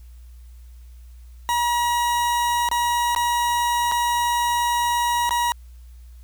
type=tone with dropouts; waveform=40% pulse; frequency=957 Hz; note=A#5; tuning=45 cents sharp; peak=-18 dBFS; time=1.49-5.52 s; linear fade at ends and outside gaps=0 ms; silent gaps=2.688-2.714 / 3.149-3.162 / 3.915-3.92 / 5.293-5.308 s; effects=added 60 Hz sine -40 dBFS peak until 6.23 s + white hiss -61 dBFS RMS until 6.23 s